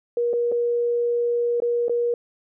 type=tone with dropouts; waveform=sine; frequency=476.5 Hz; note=A#4; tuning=38 cents sharp; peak=-19 dBFS; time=0.17-2.14 s; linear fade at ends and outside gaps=2 ms; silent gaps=0.332-0.336 / 0.517-0.521 / 1.602-1.621 / 1.883-1.895 s; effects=none